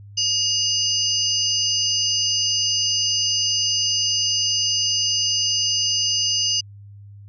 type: tone cluster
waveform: sine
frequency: 2855 / 4745 / 5040 / 6130 Hz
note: F7 / D8 / D#8 / G8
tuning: +37 / +17 / +21 / -40 cents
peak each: -24 dBFS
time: 0.17-6.61 s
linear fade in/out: 10 ms
effects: added 101 Hz sine -39 dBFS peak until 7.28 s